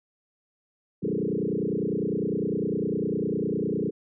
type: tone with frequency modulation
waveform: sine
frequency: 305.3 Hz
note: D#4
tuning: 33 cents flat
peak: -24 dBFS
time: 1.02-3.91 s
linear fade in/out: 20 ms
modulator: 29.9 Hz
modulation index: 5.1
effects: none